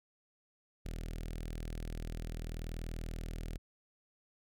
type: tone with notch filter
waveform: sawtooth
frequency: 40.44 Hz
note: E1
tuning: 32 cents flat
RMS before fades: -41 dBFS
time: 0.85-3.58 s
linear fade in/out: 10 ms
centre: 1000 Hz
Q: 0.96
effects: none